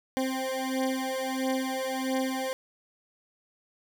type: beating tone pair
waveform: 20% pulse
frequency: 261.6 / 263.1 Hz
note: C4 / C4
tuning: 0 / +10 cents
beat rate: 1.5 Hz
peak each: -26 dBFS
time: 0.17-2.53 s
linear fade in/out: 0 ms
effects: none